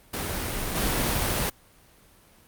pink noise with level steps, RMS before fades -30 / -25 dBFS, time 0.13-1.5 s, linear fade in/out 10 ms, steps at 0.75 s, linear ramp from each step 20 ms, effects pink hiss -56 dBFS RMS until 2.47 s + Opus 32 kbps

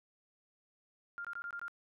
sine tone bursts, 1400 Hz, F6, 4 cents sharp, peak -39 dBFS, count 6, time 1.18-1.681 s, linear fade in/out 0 ms, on 66 ms, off 21 ms, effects none

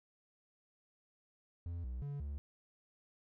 triangle tone with pitch steps, 85.8 / 61.9 / 142.6 / 71.6 Hz, F2 / B1 / C#3 / D2, -30 / +5 / +49 / -43 cents, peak -37 dBFS, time 1.66-2.38 s, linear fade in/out 0 ms, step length 180 ms, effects none

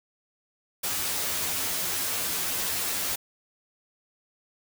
white noise with comb filter, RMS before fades -29 dBFS, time 0.83-3.16 s, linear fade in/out 10 ms, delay 11 ms, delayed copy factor +0.75, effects none

